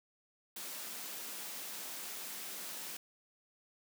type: high-pass noise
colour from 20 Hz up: white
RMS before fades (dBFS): -44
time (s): 0.56-2.97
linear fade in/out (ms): 5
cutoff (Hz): 160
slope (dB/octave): 96
effects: none